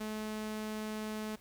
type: tone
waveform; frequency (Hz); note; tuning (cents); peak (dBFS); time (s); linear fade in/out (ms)
sawtooth; 215.4; A3; -37; -33; 0-1.36; 10
effects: added 50 Hz sine -62 dBFS peak until 1.4 s + pink hiss -62 dBFS RMS until 1.4 s